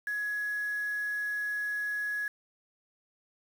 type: tone with quantisation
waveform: sine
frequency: 1679 Hz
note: G#6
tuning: 18 cents sharp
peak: -30 dBFS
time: 0.07-2.28 s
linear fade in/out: 2 ms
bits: 8
effects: none